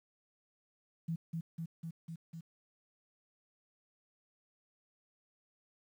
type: tone with echo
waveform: sine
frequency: 164.81 Hz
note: E3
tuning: in tune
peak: -33 dBFS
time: 1.08-1.16 s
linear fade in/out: 10 ms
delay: 250 ms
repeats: 5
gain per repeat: -2 dB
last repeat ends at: 2.41 s
effects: 11-bit